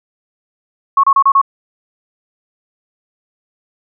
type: tone bursts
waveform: sine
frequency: 1100 Hz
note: C#6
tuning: 14 cents flat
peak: -6 dBFS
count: 5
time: 0.97-1.415 s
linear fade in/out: 5 ms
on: 65 ms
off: 30 ms
effects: none